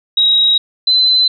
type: tone pair in turn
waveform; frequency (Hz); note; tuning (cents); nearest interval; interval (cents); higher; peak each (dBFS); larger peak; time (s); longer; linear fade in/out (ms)
sine; 3817 / 4044; A#7 / B7; +40 / +40; minor second; 100; second; -8; neither; 0.17-0.58 / 0.87-1.28; neither; 5
effects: none